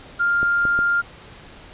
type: tone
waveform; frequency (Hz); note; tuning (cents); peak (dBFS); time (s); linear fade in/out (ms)
sine; 1400; F6; +4; -16; 0.19-1.02; 20
type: clicks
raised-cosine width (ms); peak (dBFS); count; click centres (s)
2; -16; 3; 0.43 / 0.653 / 0.79
effects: pink hiss -43 dBFS RMS until 1.73 s + resampled to 8000 Hz